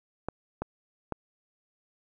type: clicks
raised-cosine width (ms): 1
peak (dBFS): -17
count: 3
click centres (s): 0.286 / 0.62 / 1.123
effects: none